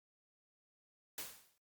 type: noise with exponential decay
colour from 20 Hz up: white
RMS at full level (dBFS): -41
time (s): 1.18-1.58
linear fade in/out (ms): 1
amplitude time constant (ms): 86
effects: Opus 48 kbps